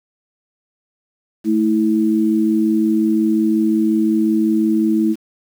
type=tone pair together; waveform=sine; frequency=218.7 / 324.3 Hz; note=A3 / E4; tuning=-10 / -28 cents; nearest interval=perfect fifth; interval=682 cents; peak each=-16 / -15 dBFS; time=1.44-5.16 s; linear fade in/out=50 ms; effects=7-bit

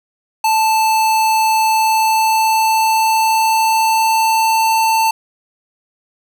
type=tone with pitch glide; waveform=square; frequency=880 to 891.3 Hz; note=A5 to A5; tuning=0 to +22 cents; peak=-12 dBFS; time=0.44-5.11 s; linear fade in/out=5 ms; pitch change=+22 cents; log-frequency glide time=1.69-4.71 s; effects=7-bit

